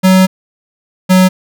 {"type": "tone pair in turn", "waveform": "square", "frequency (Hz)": [187.3, 185.47], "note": ["F#3", "F#3"], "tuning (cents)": [21, 4], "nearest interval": "unison", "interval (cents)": 17, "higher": "first", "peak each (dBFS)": -5, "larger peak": "neither", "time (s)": [[0.03, 0.27], [1.09, 1.29]], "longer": "first", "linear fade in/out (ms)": 20, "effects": []}